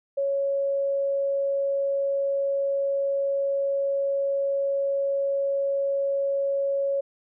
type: tone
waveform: sine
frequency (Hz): 554.4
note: C#5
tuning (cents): 0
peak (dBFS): -22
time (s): 0.17-7.01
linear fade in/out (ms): 10
effects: none